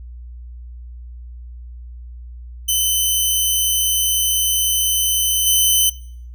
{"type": "tone with level steps", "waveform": "10% pulse", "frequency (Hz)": 3042, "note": "F#7", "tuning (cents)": 47, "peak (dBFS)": [-7, -4], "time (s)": [2.68, 5.9], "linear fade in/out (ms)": 10, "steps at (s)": 5.46, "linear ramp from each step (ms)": 10, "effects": ["noise-tail reverb RT60 0.6 s tail -21 dB re dry", "added 60 Hz sine -32 dBFS peak until 6.34 s"]}